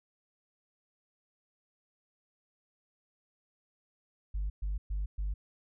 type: tone bursts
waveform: sine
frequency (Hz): 49.82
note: G1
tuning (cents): +29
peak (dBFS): -29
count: 4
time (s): 4.34-5.34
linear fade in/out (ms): 10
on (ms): 160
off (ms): 120
effects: tanh soft clip ceiling -28 dBFS